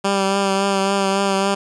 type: tone with vibrato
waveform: 10% pulse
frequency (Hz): 196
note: G3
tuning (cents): 0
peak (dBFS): -8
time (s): 0.04-1.55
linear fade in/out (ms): 10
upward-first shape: triangle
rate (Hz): 3.6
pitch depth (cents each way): 28
effects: resampled to 22050 Hz + 8-bit